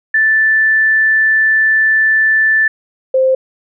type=tone pair in turn; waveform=sine; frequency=1760 / 523.3 Hz; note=A6 / C5; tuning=0 / 0 cents; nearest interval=octave + major sixth; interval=2100 cents; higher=first; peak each=-8 dBFS; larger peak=neither; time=0.14-2.68 / 3.14-3.35 s; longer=first; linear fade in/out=5 ms; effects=none